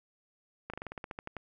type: slowing click train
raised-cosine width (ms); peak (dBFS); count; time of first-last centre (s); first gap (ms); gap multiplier
0.5; -24; 12; 0.7-1.367; 36; 1.1
effects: none